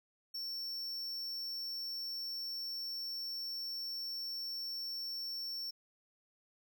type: tone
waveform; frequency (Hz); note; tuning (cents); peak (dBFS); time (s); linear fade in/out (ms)
square; 5440; F8; -46; -39; 0.34-5.71; 10
effects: none